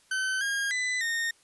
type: tone with pitch steps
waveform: 40% pulse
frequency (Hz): 1530 / 1624 / 2000 / 1841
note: G6 / G#6 / B6 / A#6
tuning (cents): -42 / -39 / +21 / -22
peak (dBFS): -26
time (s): 0.11-1.31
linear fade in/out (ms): 5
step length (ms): 300
effects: white hiss -62 dBFS RMS until 1.43 s + resampled to 24000 Hz